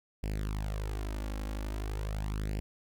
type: tone with flanger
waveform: sawtooth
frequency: 51.91 Hz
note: G#1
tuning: in tune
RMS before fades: -35 dBFS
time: 0.23-2.6 s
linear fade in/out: 0 ms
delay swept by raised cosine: 0.39 to 3.69 ms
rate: 0.42 Hz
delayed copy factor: +0.75
effects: none